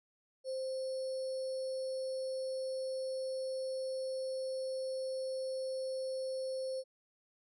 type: tone with sample-and-hold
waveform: sine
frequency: 523.3 Hz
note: C5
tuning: in tune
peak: -35 dBFS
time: 0.44-6.84 s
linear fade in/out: 50 ms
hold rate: 4900 Hz
effects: resampled to 24000 Hz